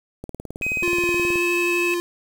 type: click train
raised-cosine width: 2 ms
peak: -19 dBFS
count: 22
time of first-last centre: 0.24-1.357 s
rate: 18.8 Hz
type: tone with pitch glide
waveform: triangle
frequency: 2523 to 2578 Hz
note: D#7 to E7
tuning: +23 to -39 cents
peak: -20 dBFS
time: 0.62-1.94 s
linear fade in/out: 0 ms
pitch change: +38 cents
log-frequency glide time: 1.1-1.41 s
type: tone with vibrato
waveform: square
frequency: 349.2 Hz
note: F4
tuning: in tune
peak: -22 dBFS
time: 0.83-2 s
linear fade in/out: 0 ms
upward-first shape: sine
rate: 12 Hz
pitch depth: 9 cents each way
effects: 7-bit